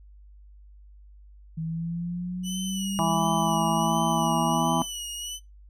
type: linear sweep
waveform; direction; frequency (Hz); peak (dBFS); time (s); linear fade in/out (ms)
sine; up; 160 to 246.9; -28; 1.57-4.83; 10
type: tone with vibrato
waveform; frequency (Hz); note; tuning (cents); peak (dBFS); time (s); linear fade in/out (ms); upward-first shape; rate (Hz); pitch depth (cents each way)
20% pulse; 2958; F#7; -1; -27; 2.43-5.4; 50; sine; 1.4; 54
type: harmonic tone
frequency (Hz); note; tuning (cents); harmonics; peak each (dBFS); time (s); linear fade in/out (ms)
164.81; E3; 0; 1 / 2 / 4 / 5 / 6 / 7; -28 / -32 / -30 / -28 / -29 / -31; 2.99-4.82; 0
effects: noise-tail reverb RT60 0.2 s tail -21 dB re dry + added 50 Hz sine -47 dBFS peak until 5.69 s